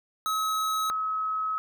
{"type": "tone pair in turn", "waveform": ["square", "sine"], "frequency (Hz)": [1282, 1282], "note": ["E6", "E6"], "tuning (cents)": [-49, -49], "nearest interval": "unison", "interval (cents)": 0, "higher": "neither", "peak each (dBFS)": -26, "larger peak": "neither", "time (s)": [[0.26, 0.9], [0.9, 1.58]], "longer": "second", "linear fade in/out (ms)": 0, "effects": []}